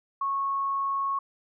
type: tone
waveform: sine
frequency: 1100 Hz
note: C#6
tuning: 14 cents flat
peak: -25 dBFS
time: 0.21-1.19 s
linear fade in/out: 5 ms
effects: none